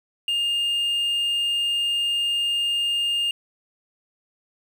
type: tone with quantisation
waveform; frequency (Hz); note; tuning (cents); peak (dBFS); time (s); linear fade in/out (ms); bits
triangle; 2820; F7; +16; -19; 0.28-3.31; 2; 8
effects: none